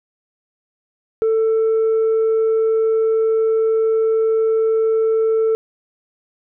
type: tone with tanh clipping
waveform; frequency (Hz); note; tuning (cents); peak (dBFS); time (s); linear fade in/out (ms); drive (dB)
sine; 444.5; A4; +18; -14; 1.22-5.55; 0; 1
effects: none